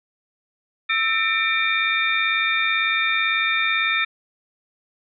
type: tone cluster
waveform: sine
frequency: 1318 / 1809 / 2278 / 2376 / 3641 Hz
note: E6 / A6 / C#7 / D7 / A#7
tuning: -1 / +48 / +47 / +20 / -41 cents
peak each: -26 / -24 / -28 / -22 / -26 dBFS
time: 0.89-4.05 s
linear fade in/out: 10 ms
effects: none